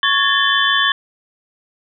sine tone cluster, 1108 / 1677 / 1783 / 3083 / 3467 Hz, C#6 / G#6 / A6 / G7 / A7, -1 / +16 / +22 / -29 / -26 cents, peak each -19 dBFS, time 0.03-0.92 s, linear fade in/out 2 ms, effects none

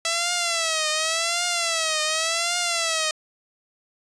5% pulse tone with vibrato, 659.3 Hz, E5, in tune, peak -10 dBFS, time 0.05-3.11 s, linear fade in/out 2 ms, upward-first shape triangle, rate 0.89 Hz, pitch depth 130 cents each way, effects resampled to 22050 Hz

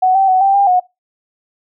sine tone with pitch steps, 744 / 775 / 747 / 784 / 799 / 728 Hz, F#5 / G5 / F#5 / G5 / G5 / F#5, +9 / -20 / +16 / 0 / +33 / -28 cents, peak -8 dBFS, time 0.02-0.8 s, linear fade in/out 10 ms, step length 130 ms, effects noise-tail reverb RT60 0.2 s tail -21 dB re dry

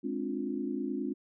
sine chord, D half-diminished seventh, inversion second, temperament just, 211.4 / 264.3 / 293.7 / 352.4 Hz, Ab3 / C4 / D4 / F4, +31 / +18 / 0 / +16 cents, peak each -38 / -35 / -37 / -38 dBFS, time 0.03-1.14 s, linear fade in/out 20 ms, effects none

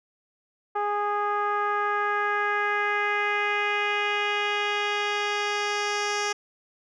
10% pulse tone with low-pass filter sweep, 412.7 Hz, G#4, 11 cents flat, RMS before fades -26 dBFS, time 0.75-6.33 s, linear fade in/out 10 ms, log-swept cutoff 1000 to 5600 Hz, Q 2.1, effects none

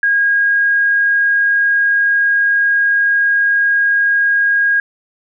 sine tone, 1633 Hz, G#6, 30 cents flat, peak -10 dBFS, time 0.03-4.8 s, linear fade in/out 2 ms, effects none

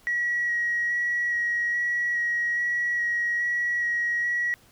sine tone with vibrato, 1911 Hz, A#6, 43 cents sharp, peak -22 dBFS, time 0.07-4.54 s, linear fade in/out 0 ms, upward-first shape square, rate 1.2 Hz, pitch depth 10 cents each way, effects tanh soft clip ceiling -18 dBFS + pink hiss -57 dBFS RMS until 4.71 s

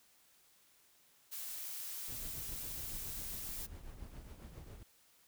blue noise, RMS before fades -44 dBFS, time 1.31-3.67 s, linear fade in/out 20 ms
brown noise with tremolo, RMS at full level -47 dBFS, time 2.08-4.83 s, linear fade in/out 0 ms, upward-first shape triangle, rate 7.3 Hz, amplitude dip 65%
effects white hiss -68 dBFS RMS until 5.27 s

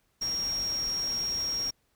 sine tone in noise, 5588 Hz, F8, in tune, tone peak -28 dBFS, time 0.21-1.71 s, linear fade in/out 10 ms, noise pink, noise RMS -43 dBFS, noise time 0.21-1.71 s, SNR +12 dB, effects pink hiss -72 dBFS RMS until 1.95 s

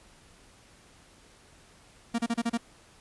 45% pulse tone bursts, 233.1 Hz, A#3, in tune, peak -25 dBFS, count 6, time 2.14-2.576 s, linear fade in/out 10 ms, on 46 ms, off 32 ms, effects pink hiss -57 dBFS RMS until 3 s + resampled to 24000 Hz

